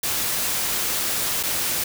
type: noise with dropouts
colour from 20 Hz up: white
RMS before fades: -24 dBFS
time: 0.03-1.84 s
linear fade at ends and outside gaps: 5 ms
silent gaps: 1.43-1.434 s
effects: none